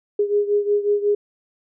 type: beating tone pair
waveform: sine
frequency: 410 / 415.5 Hz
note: G#4 / G#4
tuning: -22 / +1 cents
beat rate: 5.5 Hz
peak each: -18 / -22 dBFS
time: 0.19-1.15 s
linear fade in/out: 5 ms
effects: none